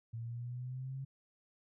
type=exponential sweep; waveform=sine; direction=up; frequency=113.7 to 136.1 Hz; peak=-39 dBFS; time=0.13-1.05 s; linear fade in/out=10 ms; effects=none